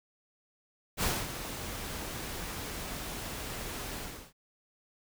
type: noise with ADSR envelope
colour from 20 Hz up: pink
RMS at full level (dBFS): -28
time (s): 0.97-4.33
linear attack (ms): 57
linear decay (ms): 230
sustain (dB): -11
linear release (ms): 350
effects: none